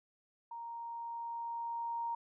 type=tone with level ramp; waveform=sine; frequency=932.3 Hz; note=A#5; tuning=in tune; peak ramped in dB=-42 to -34 dBFS; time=0.51-2.15 s; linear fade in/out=5 ms; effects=none